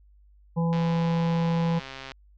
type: harmonic tone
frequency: 167.2 Hz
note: E3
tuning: 25 cents sharp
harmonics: 1 / 3 / 5 / 6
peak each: -22 / -32 / -36 / -38 dBFS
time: 0.56-1.8 s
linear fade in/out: 20 ms
type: click train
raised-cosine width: 0.2 ms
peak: -20 dBFS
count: 187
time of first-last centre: 0.73-2.118 s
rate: 134 Hz
effects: added 50 Hz sine -53 dBFS peak until 2.37 s + low-pass 4000 Hz 12 dB/octave